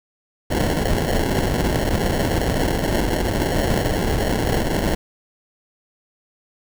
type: noise with sample-and-hold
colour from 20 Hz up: pink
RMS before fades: -20 dBFS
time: 0.5-4.95 s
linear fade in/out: 5 ms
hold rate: 1225 Hz
effects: none